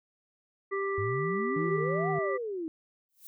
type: harmonic tone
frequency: 393.3 Hz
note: G4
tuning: 6 cents sharp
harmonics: 1 / 3 / 5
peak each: -30 / -35 / -37 dBFS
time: 0.71-2.38 s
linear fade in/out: 20 ms
type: exponential two-way sweep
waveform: sine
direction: up then down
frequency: 96.7 to 769 to 310.8 Hz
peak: -32 dBFS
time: 0.98-2.68 s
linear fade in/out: 0 ms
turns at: 2.1 s
type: tone with vibrato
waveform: triangle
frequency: 160.9 Hz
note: E3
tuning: 42 cents flat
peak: -30 dBFS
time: 1.56-2.19 s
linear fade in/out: 5 ms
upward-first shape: triangle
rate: 2.9 Hz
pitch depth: 83 cents each way
type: noise with exponential growth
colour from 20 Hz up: violet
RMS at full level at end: -45 dBFS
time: 3.09-3.27 s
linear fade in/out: 0 ms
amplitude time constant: 39 ms
effects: none